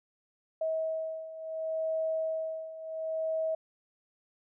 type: beating tone pair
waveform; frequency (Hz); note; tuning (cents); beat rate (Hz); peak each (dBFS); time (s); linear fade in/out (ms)
sine; 640 / 640.7; D#5 / E5; +49 / -49; 0.7; -36 / -32; 0.61-3.55; 5
effects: none